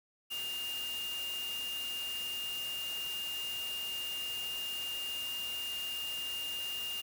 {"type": "tone in noise", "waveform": "sine", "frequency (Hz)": 2815, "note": "F7", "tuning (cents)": 13, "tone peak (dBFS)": -36, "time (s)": [0.3, 7.02], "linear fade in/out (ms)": 20, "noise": "white", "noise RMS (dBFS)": -45, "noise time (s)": [0.3, 7.02], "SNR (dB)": 6, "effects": []}